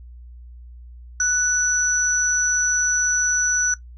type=tone pair together; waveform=sine; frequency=1482 / 5928 Hz; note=F#6 / F#8; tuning=+2 / +2 cents; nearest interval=2 octaves; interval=2400 cents; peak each=-21 / -18 dBFS; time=1.2-3.74 s; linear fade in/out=2 ms; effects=noise-tail reverb RT60 0.1 s tail -17 dB re dry + added 60 Hz sine -38 dBFS peak until 3.97 s